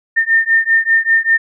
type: beating tone pair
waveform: sine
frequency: 1810 / 1815.1 Hz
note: A6 / A#6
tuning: +48 / -47 cents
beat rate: 5.1 Hz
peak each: -13 dBFS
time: 0.16-1.38 s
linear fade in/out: 20 ms
effects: none